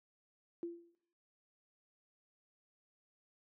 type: tone with exponential decay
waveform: sine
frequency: 341.4 Hz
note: F4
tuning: 39 cents flat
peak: -35 dBFS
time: 0.63-0.95 s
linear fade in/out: 0 ms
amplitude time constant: 69 ms
effects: noise-tail reverb RT60 0.9 s tail -22 dB re dry + high-pass 200 Hz 12 dB/octave